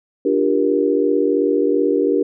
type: chord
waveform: sine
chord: G minor seventh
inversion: second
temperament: equal with one note detuned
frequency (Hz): 293.7 / 349.2 / 392 / 471.6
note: D4 / F4 / G4 / Bb4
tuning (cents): 0 / 0 / 0 / +20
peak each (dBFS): -19 / -23 / -18 / -19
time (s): 0.25-2.23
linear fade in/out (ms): 5
effects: none